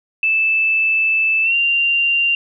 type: tone with pitch glide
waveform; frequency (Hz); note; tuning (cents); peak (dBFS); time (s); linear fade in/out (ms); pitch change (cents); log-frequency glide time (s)
sine; 2633 to 2777; E7 to F7; -3 to -10; -13; 0.23-2.35; 2; +93; 1.43-1.55
effects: none